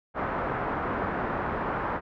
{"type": "low-pass noise", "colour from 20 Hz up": "white", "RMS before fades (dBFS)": -30, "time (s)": [0.14, 2.01], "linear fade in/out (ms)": 50, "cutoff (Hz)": 1400, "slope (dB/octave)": 24, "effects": []}